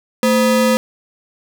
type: ring-modulated tone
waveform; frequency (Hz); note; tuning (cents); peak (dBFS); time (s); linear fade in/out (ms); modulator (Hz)
square; 370; F#4; 0; -9; 0.23-0.77; 0; 146
effects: none